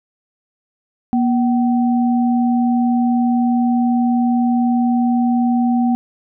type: tone pair together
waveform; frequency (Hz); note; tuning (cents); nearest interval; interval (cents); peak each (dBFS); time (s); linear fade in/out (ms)
sine; 239.4 / 762; A#3 / G5; +46 / -49; octave + minor sixth; 2005; -13 / -22; 1.13-5.95; 0
effects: none